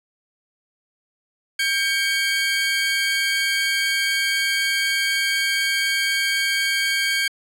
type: tone pair together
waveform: 25% pulse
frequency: 1593.7 / 2248 Hz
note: G6 / C#7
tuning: +28 / +24 cents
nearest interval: tritone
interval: 596 cents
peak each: -18 dBFS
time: 1.59-7.28 s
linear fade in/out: 5 ms
effects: low-pass 12000 Hz 12 dB/octave